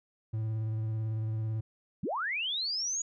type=tone with vibrato; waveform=triangle; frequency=110 Hz; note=A2; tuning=in tune; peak=-28 dBFS; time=0.33-1.61 s; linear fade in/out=10 ms; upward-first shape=sine; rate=18 Hz; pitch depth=24 cents each way
type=linear sweep; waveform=sine; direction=up; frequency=119.5 to 6840 Hz; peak=-30 dBFS; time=2.03-3.02 s; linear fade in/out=5 ms
effects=none